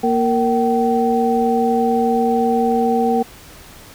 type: tone cluster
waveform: sine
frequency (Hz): 234.6 / 462.5 / 766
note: A#3 / A#4 / G5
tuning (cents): +11 / -14 / -40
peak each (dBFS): -18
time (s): 0.03-3.23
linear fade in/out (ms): 10
effects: pink hiss -41 dBFS RMS until 3.94 s